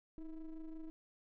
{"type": "ring-modulated tone", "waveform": "triangle", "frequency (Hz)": 164.81, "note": "E3", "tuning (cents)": 0, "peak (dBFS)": -39, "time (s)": [0.18, 0.9], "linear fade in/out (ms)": 0, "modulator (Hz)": 152, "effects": []}